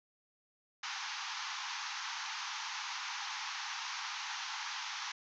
pink band-pass noise, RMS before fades -41 dBFS, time 0.83-5.12 s, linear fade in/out 5 ms, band 810 to 6500 Hz, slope 96 dB/octave, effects none

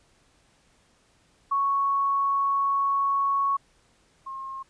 sine tone pair in turn, 1108.7 / 1072.2 Hz, C#6 / C6, 0 / +42 cents, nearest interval minor second, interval 58 cents, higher first, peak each -21 / -33 dBFS, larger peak first, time 1.51-3.57 / 4.26-4.63 s, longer first, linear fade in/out 10 ms, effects pink hiss -63 dBFS RMS until 4.69 s + resampled to 22050 Hz

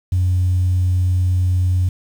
sine tone, 90.9 Hz, F#2, 30 cents flat, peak -12 dBFS, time 0.12-1.89 s, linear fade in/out 5 ms, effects tanh soft clip ceiling -10 dBFS + 7-bit

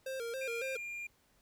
square tone with vibrato, 495.8 Hz, B4, 7 cents sharp, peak -38 dBFS, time 0.06-0.77 s, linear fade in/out 5 ms, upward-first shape square, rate 3.6 Hz, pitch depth 110 cents each way
triangle tone, 2400 Hz, D7, 37 cents sharp, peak -38 dBFS, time 0.41-1.07 s, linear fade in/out 5 ms
effects pink hiss -70 dBFS RMS until 1.41 s

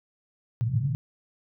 white band-pass noise, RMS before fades -26 dBFS, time 0.61-0.95 s, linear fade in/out 0 ms, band 110 to 140 Hz, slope 48 dB/octave, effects none

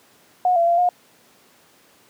sine tone with pitch steps, 726 / 680 / 688 / 715 Hz, F#5 / F5 / F5 / F5, -33 / -46 / -26 / +41 cents, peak -14 dBFS, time 0.45-0.89 s, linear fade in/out 2 ms, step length 110 ms, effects pink hiss -54 dBFS RMS until 2.09 s + high-pass 200 Hz 12 dB/octave

